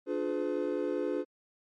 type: chord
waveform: triangle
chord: D diminished seventh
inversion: none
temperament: just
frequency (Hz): 293.7 / 352.4 / 422.9 / 507.5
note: D4 / F4 / Ab4 / Cb5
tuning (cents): 0 / +16 / +31 / +47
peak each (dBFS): -33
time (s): 0.06-1.25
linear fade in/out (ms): 50
effects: MP3 48 kbps